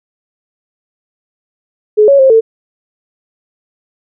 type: tone with pitch steps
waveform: sine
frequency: 424.5 / 557 / 531 / 448.4 Hz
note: G#4 / C#5 / C5 / A4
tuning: +38 / +8 / +25 / +33 cents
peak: -3 dBFS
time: 1.97-2.41 s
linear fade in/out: 20 ms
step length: 110 ms
effects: none